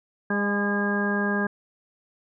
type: harmonic tone with a mistuned harmonic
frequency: 203.2 Hz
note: G#3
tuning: 38 cents flat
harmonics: 1 / 2 / 3 / 4 / 5 / 6 / 8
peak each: -25 / -30 / -34 / -36 / -36 / -36 / -27 dBFS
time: 0.3-1.47 s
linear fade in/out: 5 ms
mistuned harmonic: 4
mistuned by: +29 cents
effects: none